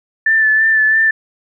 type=tone with vibrato; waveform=sine; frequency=1760 Hz; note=A6; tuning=in tune; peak=-9 dBFS; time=0.26-1.11 s; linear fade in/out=5 ms; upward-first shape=sine; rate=3 Hz; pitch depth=25 cents each way; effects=none